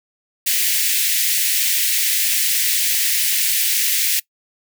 white high-pass noise, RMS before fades -18 dBFS, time 0.46-4.2 s, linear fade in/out 10 ms, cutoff 1800 Hz, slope 48 dB/octave, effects noise-tail reverb RT60 0.1 s tail -22 dB re dry

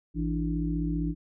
harmonic tone with a mistuned harmonic, 55 Hz, A1, in tune, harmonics 1 / 3 / 5 / 6, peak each -31 / -30 / -31 / -40 dBFS, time 0.14-1.15 s, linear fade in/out 50 ms, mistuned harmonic 5, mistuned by +120 cents, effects none

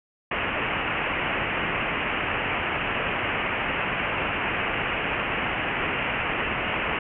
white low-pass noise, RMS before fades -27 dBFS, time 0.31-6.99 s, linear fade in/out 5 ms, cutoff 2900 Hz, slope 96 dB/octave, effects none

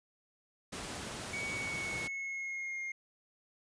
pink noise, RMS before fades -41 dBFS, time 0.72-2.08 s, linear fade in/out 10 ms
triangle tone with pitch glide, 2246 to 2130 Hz, C#7 to C7, +22 to +30 cents, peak -35 dBFS, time 1.33-2.92 s, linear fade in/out 5 ms, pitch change -92 cents, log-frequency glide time 1.5-2.8 s
effects high-pass 80 Hz 12 dB/octave + resampled to 22050 Hz

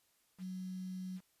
sine tone with quantisation, 185.5 Hz, F#3, 5 cents sharp, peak -40 dBFS, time 0.38-1.21 s, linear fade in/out 50 ms, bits 10, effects white hiss -74 dBFS RMS until 1.4 s + resampled to 32000 Hz

